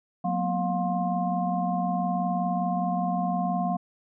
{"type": "tone cluster", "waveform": "sine", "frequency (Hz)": [182.1, 227.5, 246.8, 711, 1058], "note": ["F#3", "A#3", "B3", "F5", "C6"], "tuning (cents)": [-27, -42, -1, 31, 19], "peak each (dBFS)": [-28, -35, -34, -27, -36], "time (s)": [0.24, 3.77], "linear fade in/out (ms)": 10, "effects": []}